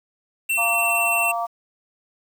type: tone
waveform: square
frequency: 2703 Hz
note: E7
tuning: 43 cents sharp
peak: -20 dBFS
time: 0.49-1.32 s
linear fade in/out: 10 ms
type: harmonic tone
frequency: 231.7 Hz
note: A#3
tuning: 10 cents flat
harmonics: 3 / 4 / 5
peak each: -24 / -30 / -28 dBFS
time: 0.57-1.47 s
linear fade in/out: 20 ms
effects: 8-bit